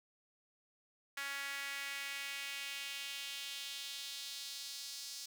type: tone with high-pass filter sweep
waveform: sawtooth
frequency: 278.8 Hz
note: C#4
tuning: 10 cents sharp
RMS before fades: -44 dBFS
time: 1.17-5.26 s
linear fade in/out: 5 ms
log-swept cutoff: 1700 to 5000 Hz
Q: 2.1
effects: none